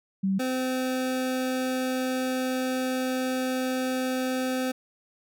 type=tone pair in turn; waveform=sine / 25% pulse; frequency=192.8 / 257.4 Hz; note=G3 / C4; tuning=-28 / -28 cents; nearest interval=perfect fourth; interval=500 cents; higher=second; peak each=-22 dBFS; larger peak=neither; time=0.23-0.39 / 0.39-4.72 s; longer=second; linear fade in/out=10 ms; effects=none